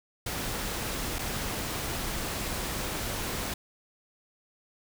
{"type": "noise with dropouts", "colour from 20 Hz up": "pink", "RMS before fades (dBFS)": -33, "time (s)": [0.26, 3.54], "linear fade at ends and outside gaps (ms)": 5, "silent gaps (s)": [1.186, 1.19], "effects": []}